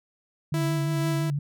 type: tone with vibrato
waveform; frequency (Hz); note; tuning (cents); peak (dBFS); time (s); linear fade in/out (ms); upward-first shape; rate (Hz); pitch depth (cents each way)
sine; 146.83; D3; 0; -24; 0.52-1.39; 5; sine; 5.8; 60
type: tone with tremolo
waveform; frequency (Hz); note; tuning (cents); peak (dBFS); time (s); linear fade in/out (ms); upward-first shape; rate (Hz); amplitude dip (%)
sawtooth; 330; E4; +2; -23; 0.54-1.3; 0; triangle; 2.3; 45
effects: none